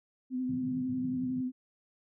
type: tone with vibrato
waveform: sine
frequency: 255 Hz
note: C4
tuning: 44 cents flat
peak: -30 dBFS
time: 0.3-1.52 s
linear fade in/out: 50 ms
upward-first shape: triangle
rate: 11 Hz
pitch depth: 34 cents each way
type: band-pass noise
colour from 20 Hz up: pink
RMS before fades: -43 dBFS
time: 0.49-1.41 s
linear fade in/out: 5 ms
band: 110 to 200 Hz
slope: 48 dB/octave
effects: none